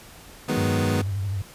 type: chord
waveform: 25% pulse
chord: G# minor seventh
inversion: second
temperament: equal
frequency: 155.56 / 185 / 207.7 / 246.9 Hz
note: D#3 / F#3 / G#3 / B3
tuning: 0 / 0 / 0 / 0 cents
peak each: -24 / -28 / -25 / -22 dBFS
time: 0.48-1.02 s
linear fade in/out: 10 ms
type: tone with vibrato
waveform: sine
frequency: 98.3 Hz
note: G2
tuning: 5 cents sharp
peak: -24 dBFS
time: 0.57-1.42 s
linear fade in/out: 5 ms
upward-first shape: sine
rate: 12 Hz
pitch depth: 77 cents each way
effects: pink hiss -46 dBFS RMS until 1.54 s + resampled to 32000 Hz